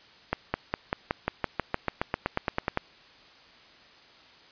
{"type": "accelerating click train", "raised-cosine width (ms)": 0.5, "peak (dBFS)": -10, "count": 18, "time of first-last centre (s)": [0.33, 2.774], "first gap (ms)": 210, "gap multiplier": 0.95, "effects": ["white hiss -54 dBFS RMS until 4.51 s", "resampled to 11025 Hz"]}